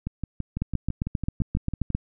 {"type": "two click trains", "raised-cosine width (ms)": 5, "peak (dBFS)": [-16, -12], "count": [12, 11], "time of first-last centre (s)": [[0.07, 1.903], [0.62, 1.95]], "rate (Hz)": [6, 7.52], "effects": []}